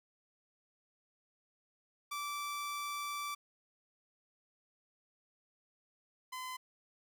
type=tone pair in turn; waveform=sawtooth; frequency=1164 / 1021.1 Hz; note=D6 / C6; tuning=-16 / -43 cents; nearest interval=major second; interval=227 cents; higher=first; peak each=-34 / -37 dBFS; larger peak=first; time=2.11-3.35 / 6.32-6.57 s; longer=first; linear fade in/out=10 ms; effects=none